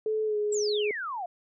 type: tone with pitch glide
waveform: sine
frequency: 433.6 to 418.3 Hz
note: A4 to G#4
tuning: -25 to +12 cents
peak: -25 dBFS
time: 0.06-0.91 s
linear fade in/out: 2 ms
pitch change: -63 cents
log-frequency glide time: 0.25-0.37 s
type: exponential sweep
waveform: sine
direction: down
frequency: 7902 to 672 Hz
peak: -31 dBFS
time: 0.52-1.26 s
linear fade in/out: 5 ms
effects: none